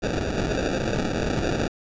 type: noise with sample-and-hold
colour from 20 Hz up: white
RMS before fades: -25 dBFS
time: 0.02-1.68 s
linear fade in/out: 10 ms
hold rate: 1050 Hz
effects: resampled to 16000 Hz